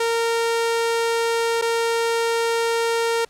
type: tone with dropouts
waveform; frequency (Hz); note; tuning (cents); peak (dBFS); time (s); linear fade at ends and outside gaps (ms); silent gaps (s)
sawtooth; 461.3; A#4; -18; -15; 0-3.25; 5; 1.615-1.621
effects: pink hiss -56 dBFS RMS until 3.29 s + low-pass 10000 Hz 12 dB/octave